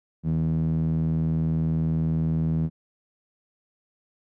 sawtooth tone with band-pass filter, 80 Hz, D#2, 49 cents sharp, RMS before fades -24 dBFS, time 0.23-2.7 s, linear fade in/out 50 ms, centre 180 Hz, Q 4.1, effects none

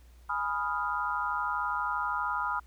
sine chord, F half-diminished seventh, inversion first, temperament equal, 830.6 / 987.8 / 1244.5 / 1396.9 Hz, Ab5 / Cb6 / Eb6 / F6, 0 / 0 / 0 / 0 cents, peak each -37 / -33 / -33 / -34 dBFS, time 0.29-2.6 s, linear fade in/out 10 ms, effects added 60 Hz sine -52 dBFS peak until 2.66 s + pink hiss -65 dBFS RMS until 2.66 s

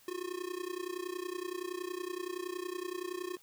square tone with amplitude modulation, 360.5 Hz, F#4, 45 cents flat, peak -34 dBFS, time 0.08-3.37 s, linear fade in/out 2 ms, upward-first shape sine, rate 30.7 Hz, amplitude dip 90%, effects white hiss -62 dBFS RMS until 3.42 s

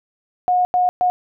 sine tone bursts at uneven times, 724 Hz, F#5, 38 cents flat, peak -13 dBFS, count 3, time 0.48-0.65 / 0.74-0.89 / 1.01-1.1 s, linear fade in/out 0 ms, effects none

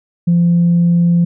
sine tone, 171.9 Hz, F3, 27 cents flat, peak -7 dBFS, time 0.27-1.25 s, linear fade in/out 10 ms, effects tanh soft clip ceiling -5 dBFS

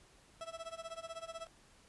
30% pulse tone with tremolo, 659.3 Hz, E5, in tune, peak -38 dBFS, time 0.41-1.47 s, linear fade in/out 0 ms, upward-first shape sine, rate 16 Hz, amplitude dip 90%, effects pink hiss -64 dBFS RMS until 1.88 s + resampled to 24000 Hz

